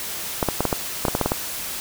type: clicks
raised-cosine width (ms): 1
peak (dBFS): -5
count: 11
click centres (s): 0.428 / 0.487 / 0.606 / 0.653 / 0.728 / 1.052 / 1.083 / 1.151 / 1.213 / 1.26 / 1.319
effects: white hiss -30 dBFS RMS until 1.8 s